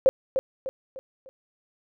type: tone with echo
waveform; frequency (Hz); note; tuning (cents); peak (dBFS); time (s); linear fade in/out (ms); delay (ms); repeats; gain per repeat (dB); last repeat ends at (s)
sine; 529; C5; +19; -12; 0.06-0.09; 0; 300; 4; -8; 1.29
effects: none